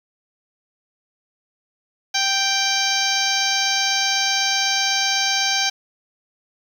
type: harmonic tone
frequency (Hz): 784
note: G5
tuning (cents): 0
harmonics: 1 / 2 / 3 / 4 / 5 / 6 / 7 / 8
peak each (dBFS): -26 / -26 / -26 / -26 / -26 / -26 / -26 / -26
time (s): 2.14-5.7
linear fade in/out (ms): 10
effects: 7-bit